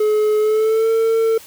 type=tone with pitch glide; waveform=triangle; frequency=426.3 to 450.3 Hz; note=G#4 to A4; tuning=+45 to +40 cents; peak=-11 dBFS; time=0-1.38 s; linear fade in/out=5 ms; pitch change=+95 cents; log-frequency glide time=0.39-0.9 s; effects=white hiss -41 dBFS RMS until 1.46 s